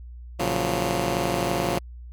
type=chord; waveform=10% pulse; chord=Gb major seventh; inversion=first; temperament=just; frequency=115.62 / 138.75 / 173.43 / 185 Hz; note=Bb2 / Db3 / F3 / Gb3; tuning=-14 / +2 / -12 / 0 cents; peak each=-22 / -21 / -20 / -22 dBFS; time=0.39-1.79 s; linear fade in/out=10 ms; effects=added 60 Hz sine -37 dBFS peak until 2.12 s + MP3 96 kbps